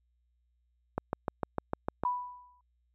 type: click train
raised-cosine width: 1 ms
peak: -16 dBFS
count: 8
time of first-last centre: 0.98-2.036 s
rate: 6.63 Hz
type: tone with exponential decay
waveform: sine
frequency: 987.8 Hz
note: B5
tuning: in tune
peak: -25 dBFS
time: 2.05-2.61 s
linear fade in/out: 2 ms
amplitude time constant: 120 ms
effects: added 60 Hz sine -70 dBFS peak until 2.94 s